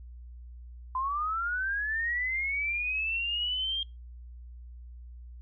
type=linear sweep; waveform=sine; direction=up; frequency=1015 to 3222 Hz; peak=-28 dBFS; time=0.95-3.83 s; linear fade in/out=2 ms; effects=noise-tail reverb RT60 0.2 s tail -21 dB re dry + added 60 Hz sine -43 dBFS peak until 5.41 s